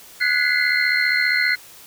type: tone cluster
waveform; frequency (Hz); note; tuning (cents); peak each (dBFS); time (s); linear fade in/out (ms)
sine; 1470 / 1678 / 2019 / 2094 / 4211; F#6 / G#6 / B6 / C7 / C8; -12 / +17 / +38 / +1 / +10; -22 / -29 / -21 / -21 / -25; 0.2-1.56; 20
effects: white hiss -44 dBFS RMS until 1.86 s